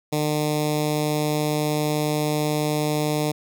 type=tone with notch filter; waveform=10% pulse; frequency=150.9 Hz; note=D3; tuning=47 cents sharp; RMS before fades=-23 dBFS; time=0.12-3.32 s; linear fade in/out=10 ms; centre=1500 Hz; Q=0.71; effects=none